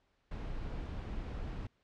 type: noise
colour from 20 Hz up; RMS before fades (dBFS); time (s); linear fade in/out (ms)
brown; -40; 0.31-1.67; 5
effects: pink hiss -75 dBFS RMS until 1.83 s + low-pass 4000 Hz 12 dB/octave